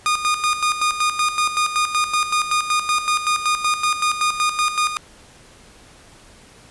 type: tone with tremolo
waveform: sawtooth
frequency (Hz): 1225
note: D#6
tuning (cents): -27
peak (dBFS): -12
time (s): 0.06-4.97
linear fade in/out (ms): 0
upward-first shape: square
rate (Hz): 5.3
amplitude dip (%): 65
effects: pink hiss -47 dBFS RMS until 6.7 s + resampled to 24000 Hz